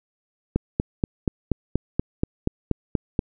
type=click train; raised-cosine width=3 ms; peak=-7 dBFS; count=12; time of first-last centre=0.56-3.192 s; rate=4.18 Hz; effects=none